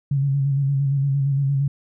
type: tone with vibrato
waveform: sine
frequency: 138.59 Hz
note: C#3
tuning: in tune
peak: -17 dBFS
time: 0.11-1.68 s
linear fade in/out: 5 ms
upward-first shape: square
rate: 8.7 Hz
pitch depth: 34 cents each way
effects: none